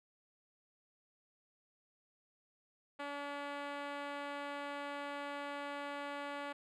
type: tone with band-pass filter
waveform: 5% pulse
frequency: 285.9 Hz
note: D4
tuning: 46 cents flat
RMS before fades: -43 dBFS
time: 2.99-6.53 s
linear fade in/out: 10 ms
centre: 600 Hz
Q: 0.64
effects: none